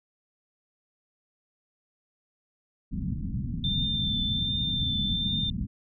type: low-pass noise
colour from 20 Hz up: white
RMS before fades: -31 dBFS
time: 2.91-5.67 s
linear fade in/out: 20 ms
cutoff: 230 Hz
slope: 48 dB/octave
type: tone with vibrato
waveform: sine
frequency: 3571 Hz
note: A7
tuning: 25 cents sharp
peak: -27 dBFS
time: 3.64-5.5 s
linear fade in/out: 2 ms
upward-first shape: triangle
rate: 1.3 Hz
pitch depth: 21 cents each way
effects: none